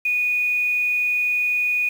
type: tone with quantisation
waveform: sine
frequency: 2468 Hz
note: D#7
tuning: 15 cents flat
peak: -18 dBFS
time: 0.05-1.89 s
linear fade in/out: 5 ms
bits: 7
effects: none